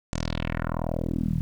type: tone with low-pass filter sweep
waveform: 10% pulse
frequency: 40.8 Hz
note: E1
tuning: 17 cents flat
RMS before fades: -28 dBFS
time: 0.13-1.41 s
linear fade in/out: 0 ms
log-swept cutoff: 7200 to 140 Hz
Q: 2.8
effects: 9-bit